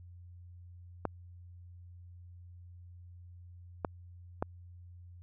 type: clicks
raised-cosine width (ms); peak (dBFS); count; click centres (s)
1; -17; 3; 1.053 / 3.848 / 4.425
effects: added 88 Hz sine -49 dBFS peak until 5.22 s